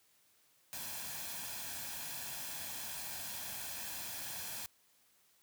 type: noise with comb filter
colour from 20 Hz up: white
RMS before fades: -43 dBFS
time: 0.73-4.66 s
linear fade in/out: 0 ms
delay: 1.2 ms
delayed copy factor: +0.55
effects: white hiss -70 dBFS RMS until 5.42 s + high-pass 60 Hz 12 dB/octave